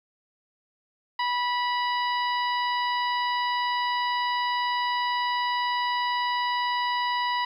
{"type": "harmonic tone", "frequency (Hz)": 979, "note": "B5", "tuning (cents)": -15, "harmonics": [1, 2, 3, 4, 5], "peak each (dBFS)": [-25, -31, -35, -37, -39], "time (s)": [1.19, 7.45], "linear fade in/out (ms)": 5, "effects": ["10-bit"]}